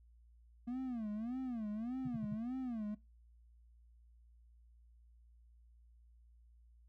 triangle tone with vibrato, 233.7 Hz, A#3, 5 cents sharp, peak -36 dBFS, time 0.67-2.95 s, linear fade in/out 10 ms, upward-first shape sine, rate 1.7 Hz, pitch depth 200 cents each way
sine tone bursts, 146.83 Hz, D3, in tune, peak -39 dBFS, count 4, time 2.05-2.343 s, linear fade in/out 5 ms, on 29 ms, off 59 ms
effects noise-tail reverb RT60 0.2 s tail -19 dB re dry + added 58 Hz sine -61 dBFS peak until 6.88 s

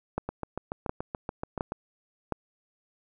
two click trains, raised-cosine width 1 ms, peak -18 / -14 dBFS, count 11 / 4, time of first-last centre 0.29-1.721 / 0.18-2.323 s, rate 6.99 / 1.4 Hz, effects none

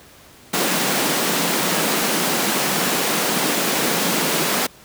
pink high-pass noise, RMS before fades -20 dBFS, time 0.53-4.67 s, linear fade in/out 10 ms, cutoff 160 Hz, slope 48 dB/octave, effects pink hiss -46 dBFS RMS until 4.84 s + high-pass 60 Hz 12 dB/octave

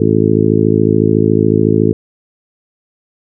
harmonic tone, 53.9 Hz, A1, 35 cents flat, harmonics 2 / 3 / 4 / 5 / 6 / 7 / 8, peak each -16 / -16 / -16 / -16 / -16 / -16 / -16 dBFS, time 0-1.93 s, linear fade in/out 5 ms, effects none

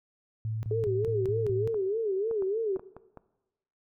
sine tone bursts, 110 Hz, A2, in tune, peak -29 dBFS, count 6, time 0.45-1.675 s, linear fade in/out 0 ms, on 180 ms, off 29 ms
sine tone with vibrato, 415.3 Hz, G#4, in tune, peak -26 dBFS, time 0.71-2.77 s, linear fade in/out 2 ms, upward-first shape sine, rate 3.3 Hz, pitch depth 170 cents each way
clicks, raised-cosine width 1 ms, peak -30 dBFS, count 7, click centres 1.744 / 2.312 / 2.423 / 2.761 / 2.795 / 2.966 / 3.173 s
effects noise-tail reverb RT60 1.0 s tail -18 dB re dry

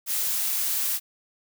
blue noise, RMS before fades -26 dBFS, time 0.06-1 s, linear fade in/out 50 ms, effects none

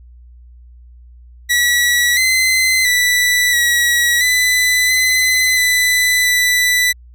sawtooth tone with pitch steps, 1938 / 2052 / 1972 / 1922 / 1999 / 2023 / 1995 / 1981 Hz, B6 / C7 / B6 / B6 / B6 / B6 / B6 / B6, -33 / -34 / -3 / -48 / +20 / +41 / +17 / +5 cents, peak -8 dBFS, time 1.49-6.93 s, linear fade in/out 20 ms, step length 680 ms, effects added 60 Hz sine -38 dBFS peak until 7.14 s

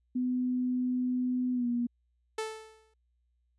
sine tone with pitch glide, 251 to 240.1 Hz, B3 to B3, +28 to -49 cents, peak -27 dBFS, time 0.15-1.87 s, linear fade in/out 10 ms, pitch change -77 cents, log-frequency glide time 1.53-1.67 s
sawtooth tone with exponential decay, 438.8 Hz, A4, 5 cents flat, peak -26 dBFS, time 2.38-2.94 s, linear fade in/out 5 ms, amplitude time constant 120 ms
effects added 60 Hz sine -70 dBFS peak until 3.58 s + resampled to 24000 Hz

